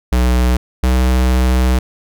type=tone pair in turn; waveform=square; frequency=61.74 / 63.29 Hz; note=B1 / B1; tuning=0 / +43 cents; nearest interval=unison; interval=43 cents; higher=second; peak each=-11 dBFS; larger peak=neither; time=0.12-0.57 / 0.83-1.79 s; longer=second; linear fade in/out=5 ms; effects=none